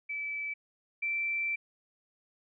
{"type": "tone pair in turn", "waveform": "sine", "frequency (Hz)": [2308, 2339], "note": ["D7", "D7"], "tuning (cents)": [-31, -8], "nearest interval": "unison", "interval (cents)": 23, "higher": "second", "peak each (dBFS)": [-33, -29], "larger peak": "second", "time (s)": [[0.09, 0.54], [1.02, 1.56]], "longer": "second", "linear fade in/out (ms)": 10, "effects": []}